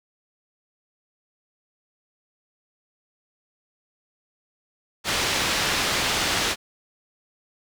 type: low-pass noise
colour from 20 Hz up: white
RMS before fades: -24 dBFS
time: 5.04-6.56 s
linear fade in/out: 50 ms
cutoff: 4500 Hz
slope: 12 dB/octave
effects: none